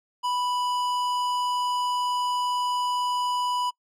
sine tone with tanh clipping, 987.8 Hz, B5, in tune, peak -26 dBFS, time 0.23-3.71 s, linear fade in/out 20 ms, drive 16 dB, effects noise-tail reverb RT60 0.1 s tail -25 dB re dry

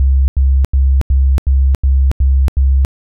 sine tone bursts, 67 Hz, C2, 42 cents sharp, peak -7 dBFS, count 8, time 0-2.849 s, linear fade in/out 0 ms, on 280 ms, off 87 ms, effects none

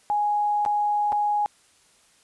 sine tone with dropouts, 830.6 Hz, G#5, in tune, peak -20 dBFS, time 0.1-1.46 s, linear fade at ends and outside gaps 0 ms, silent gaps 0.651-0.661 / 1.121-1.127 s, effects white hiss -59 dBFS RMS until 2.23 s + resampled to 24000 Hz

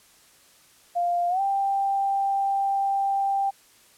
sine tone with pitch glide, 698.5 to 788.6 Hz, F5 to G5, 0 to +10 cents, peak -21 dBFS, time 0.95-3.51 s, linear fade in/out 20 ms, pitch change +210 cents, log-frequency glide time 1.29-1.41 s, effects white hiss -56 dBFS RMS until 3.97 s + low-pass 12000 Hz 12 dB/octave

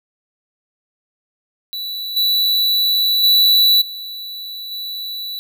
square tone with level steps, 3951 Hz, B7, in tune, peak -24 / -14 / -10 / -28 / -25 dBFS, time 1.73-5.39 s, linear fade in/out 0 ms, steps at 2.16 / 3.23 / 3.81 / 4.71 s, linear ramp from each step 10 ms, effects none

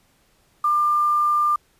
sine tone with quantisation, 1196 Hz, D6, 31 cents sharp, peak -16 dBFS, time 0.64-1.56 s, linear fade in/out 5 ms, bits 7, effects pink hiss -61 dBFS RMS until 1.79 s + resampled to 32000 Hz

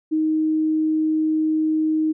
sine tone, 312.9 Hz, D#4, 10 cents sharp, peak -17 dBFS, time 0.11-2.13 s, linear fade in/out 20 ms, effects none

